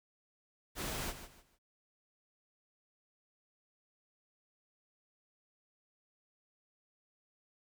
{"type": "noise with echo", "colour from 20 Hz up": "pink", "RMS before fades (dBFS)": -39, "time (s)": [0.75, 1.14], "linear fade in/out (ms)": 50, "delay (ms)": 150, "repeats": 3, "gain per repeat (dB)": -11, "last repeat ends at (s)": 1.59, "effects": []}